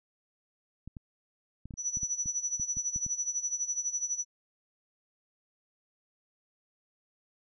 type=clicks; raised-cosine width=5 ms; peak=-30 dBFS; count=12; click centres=0.876 / 0.968 / 1.656 / 1.708 / 1.739 / 1.971 / 2.032 / 2.259 / 2.598 / 2.77 / 2.961 / 3.064 s
type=tone with tremolo; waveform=sine; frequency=5920 Hz; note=F#8; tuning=in tune; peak=-27 dBFS; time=1.77-4.25 s; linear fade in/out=50 ms; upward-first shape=sine; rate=12 Hz; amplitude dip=80%
effects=none